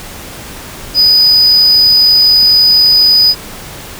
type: tone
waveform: triangle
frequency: 4972 Hz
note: D#8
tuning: 2 cents flat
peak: -3 dBFS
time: 0.94-3.35 s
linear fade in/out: 50 ms
effects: pink hiss -28 dBFS RMS until 3.99 s